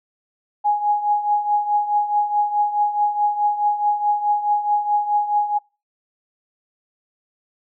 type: tone with tremolo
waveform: sine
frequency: 830.6 Hz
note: G#5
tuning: in tune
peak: -13 dBFS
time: 0.64-5.59 s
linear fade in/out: 20 ms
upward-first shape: triangle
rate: 4.7 Hz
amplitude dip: 75%
effects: noise-tail reverb RT60 0.3 s tail -25 dB re dry